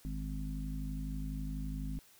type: harmonic tone with a mistuned harmonic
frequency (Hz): 52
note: G#1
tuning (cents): +3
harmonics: 1 / 3 / 4 / 5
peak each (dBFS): -38 / -42 / -47 / -44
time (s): 0.05-1.99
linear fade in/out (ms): 0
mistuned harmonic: 1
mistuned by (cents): -23
effects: white hiss -62 dBFS RMS until 2.19 s